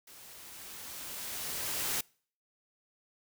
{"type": "noise with level ramp", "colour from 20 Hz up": "white", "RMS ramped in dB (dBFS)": [-53, -32], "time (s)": [0.07, 2.01], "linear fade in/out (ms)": 5, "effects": ["noise-tail reverb RT60 0.5 s tail -26 dB re dry"]}